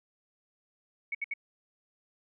sine tone bursts, 2224 Hz, C#7, 5 cents sharp, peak -30 dBFS, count 3, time 1.12-1.338 s, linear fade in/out 5 ms, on 28 ms, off 67 ms, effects none

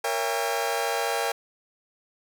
sawtooth chord, A# diminished seventh, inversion none, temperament just, 466.2 / 559.4 / 671.3 / 805.5 Hz, A#4 / C#5 / E5 / G5, 0 / +16 / +31 / +47 cents, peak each -26 / -28 / -28 / -25 dBFS, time 0.04-1.32 s, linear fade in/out 5 ms, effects none

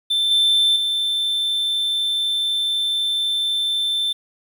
triangle tone with level steps, 3548 Hz, A7, 14 cents sharp, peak -15 / -12 / -17 dBFS, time 0.1-4.13 s, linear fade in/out 10 ms, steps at 0.31 / 0.76 s, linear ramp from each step 2 ms, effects 8-bit

